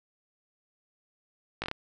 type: slowing click train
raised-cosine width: 0.3 ms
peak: -16 dBFS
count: 5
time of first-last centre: 1.62-1.714 s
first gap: 18 ms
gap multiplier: 1.18
effects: none